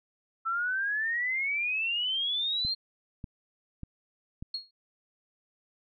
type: exponential sweep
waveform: sine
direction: up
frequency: 1318.5 to 4252 Hz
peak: -27 dBFS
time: 0.45-2.75 s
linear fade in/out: 20 ms
type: click train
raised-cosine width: 5 ms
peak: -26 dBFS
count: 4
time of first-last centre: 2.65-4.425 s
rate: 1.69 Hz
type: tone with exponential decay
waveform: sine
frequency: 4300 Hz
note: C8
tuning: 47 cents sharp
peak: -28 dBFS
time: 4.54-4.71 s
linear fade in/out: 5 ms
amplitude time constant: 35 ms
effects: none